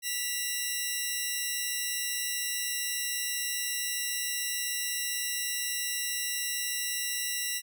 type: tone pair together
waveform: 10% pulse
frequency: 1960.8 / 2773 Hz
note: B6 / F7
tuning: -13 / -13 cents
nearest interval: tritone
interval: 600 cents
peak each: -24 dBFS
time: 0.02-7.62 s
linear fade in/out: 50 ms
effects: none